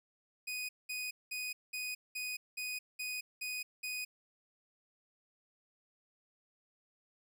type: tone bursts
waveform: sawtooth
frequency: 2489 Hz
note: D#7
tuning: in tune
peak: -34 dBFS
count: 9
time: 0.47-4.05 s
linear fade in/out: 10 ms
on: 220 ms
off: 200 ms
effects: none